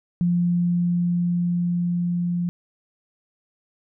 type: tone with level ramp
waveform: sine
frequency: 174.61 Hz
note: F3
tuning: in tune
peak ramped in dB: -17 to -21 dBFS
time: 0.21-2.49 s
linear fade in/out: 0 ms
effects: none